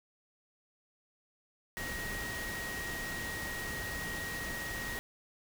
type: tone in noise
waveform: sine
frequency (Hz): 1888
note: A#6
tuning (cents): +22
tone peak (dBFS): -39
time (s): 1.77-4.99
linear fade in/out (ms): 0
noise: pink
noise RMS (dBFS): -41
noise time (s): 1.77-4.99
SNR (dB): -1
effects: none